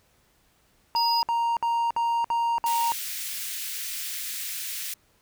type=tone bursts; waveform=triangle; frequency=932.3 Hz; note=A#5; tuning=in tune; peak=-20 dBFS; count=6; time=0.95-2.92 s; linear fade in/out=0 ms; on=280 ms; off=58 ms
type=tone; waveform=triangle; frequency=4941 Hz; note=D#8; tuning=13 cents flat; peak=-24 dBFS; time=0.96-1.22 s; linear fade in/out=0 ms
type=high-pass noise; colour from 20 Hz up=white; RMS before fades=-33 dBFS; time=2.66-4.94 s; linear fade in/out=5 ms; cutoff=1800 Hz; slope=24 dB/octave
effects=pink hiss -64 dBFS RMS until 5.21 s